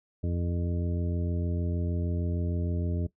harmonic tone, 86.5 Hz, F2, 16 cents flat, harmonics 1 / 2 / 3 / 4 / 5 / 7, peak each -28 / -34 / -38 / -40 / -42 / -45 dBFS, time 0.23-3.07 s, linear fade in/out 10 ms, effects noise-tail reverb RT60 0.1 s tail -17 dB re dry

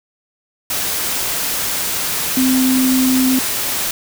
sine tone in noise, 258.9 Hz, C4, 18 cents flat, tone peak -12 dBFS, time 2.37-3.39 s, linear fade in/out 2 ms, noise white, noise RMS -20 dBFS, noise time 0.7-3.91 s, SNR +5 dB, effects none

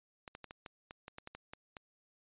clicks, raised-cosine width 0.3 ms, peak -30 dBFS, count 12, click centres 0.278 / 0.351 / 0.443 / 0.509 / 0.662 / 0.909 / 1.081 / 1.184 / 1.274 / 1.35 / 1.535 / 1.768 s, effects resampled to 8000 Hz

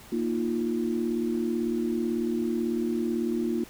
sine chord, Bb suspended fourth, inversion none, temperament equal, 233.1 / 311.1 / 349.2 Hz, Bb3 / Eb4 / F4, 0 / 0 / 0 cents, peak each -28 / -32 / -29 dBFS, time 0.12-3.64 s, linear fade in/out 5 ms, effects pink hiss -49 dBFS RMS until 3.69 s

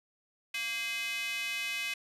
square tone with high-pass filter, 230.4 Hz, A#3, 20 cents flat, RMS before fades -35 dBFS, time 0.54-1.94 s, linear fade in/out 5 ms, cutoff 2400 Hz, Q 4.1, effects resampled to 32000 Hz + 10-bit

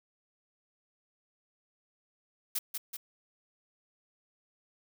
blue noise with echo, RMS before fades -31 dBFS, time 2.55-2.59 s, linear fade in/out 10 ms, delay 190 ms, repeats 2, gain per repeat -4 dB, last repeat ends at 2.97 s, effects none

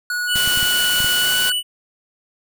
square tone with pitch glide, 1461 to 1484 Hz, F#6 to F#6, -22 to +5 cents, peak -21 dBFS, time 0.1-1.52 s, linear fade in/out 2 ms, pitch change +27 cents, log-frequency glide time 1.19-1.31 s
square tone, 2960 Hz, F#7, in tune, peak -19 dBFS, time 0.27-1.63 s, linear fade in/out 50 ms
white noise, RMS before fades -24 dBFS, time 0.35-1.5 s, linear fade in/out 5 ms
clicks, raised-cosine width 5 ms, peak -18 dBFS, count 6, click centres 0.358 / 0.476 / 0.574 / 0.629 / 1.004 / 1.045 s
effects none

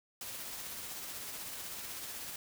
white noise with tremolo, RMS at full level -42 dBFS, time 0.21-2.36 s, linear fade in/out 2 ms, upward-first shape triangle, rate 16 Hz, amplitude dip 30%, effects none

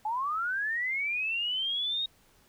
sine linear sweep, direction up, 830.6 to 3768 Hz, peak -28 dBFS, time 0.05-2.06 s, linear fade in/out 5 ms, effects pink hiss -63 dBFS RMS until 2.48 s

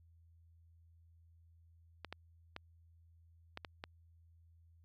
clicks, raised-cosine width 0.3 ms, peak -27 dBFS, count 6, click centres 2.047 / 2.126 / 2.564 / 3.574 / 3.648 / 3.839 s, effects added 83 Hz sine -62 dBFS peak until 4.84 s

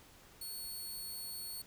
10% pulse tone, 4405 Hz, C#8, 12 cents flat, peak -35 dBFS, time 0.41-1.62 s, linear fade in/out 5 ms, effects pink hiss -60 dBFS RMS until 1.66 s

